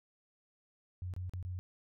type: tone with dropouts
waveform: sine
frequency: 90.8 Hz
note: F#2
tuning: 32 cents flat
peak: -37 dBFS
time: 1.02-1.59 s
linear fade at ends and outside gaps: 0 ms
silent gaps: 1.138-1.164 / 1.295-1.336 / 1.427-1.45 s
effects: none